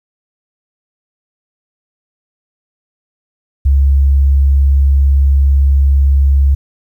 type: tone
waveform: sine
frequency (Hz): 68.9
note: C#2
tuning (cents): -10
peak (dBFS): -6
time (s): 3.65-6.55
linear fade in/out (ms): 10
effects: 8-bit